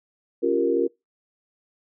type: chord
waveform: sine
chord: G half-diminished seventh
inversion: second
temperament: equal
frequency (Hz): 277.2 / 349.2 / 392 / 466.2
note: Db4 / F4 / G4 / Bb4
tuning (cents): 0 / 0 / 0 / 0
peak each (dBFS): -27 / -23 / -27 / -22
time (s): 0.42-0.88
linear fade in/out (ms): 20
effects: noise-tail reverb RT60 0.2 s tail -23 dB re dry